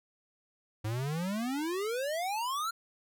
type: exponential sweep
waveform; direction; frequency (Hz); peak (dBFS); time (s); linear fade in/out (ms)
square; up; 103.83 to 1396.9; -32; 0.84-2.71; 10
effects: none